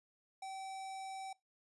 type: tone with notch filter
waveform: square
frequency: 770 Hz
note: G5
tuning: 31 cents flat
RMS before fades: -45 dBFS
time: 0.42-1.33 s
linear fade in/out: 5 ms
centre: 3000 Hz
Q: 1.8
effects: noise-tail reverb RT60 0.2 s tail -22 dB re dry + resampled to 24000 Hz